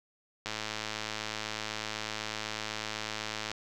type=click train; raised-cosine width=0.2 ms; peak=-17 dBFS; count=331; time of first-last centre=0.46-3.516 s; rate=108 Hz; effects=none